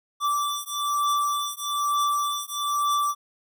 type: beating tone pair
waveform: square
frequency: 1165 / 1166.1 Hz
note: D6 / D6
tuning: -14 / -13 cents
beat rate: 1.1 Hz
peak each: -27 dBFS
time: 0.2-3.15 s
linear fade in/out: 50 ms
effects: none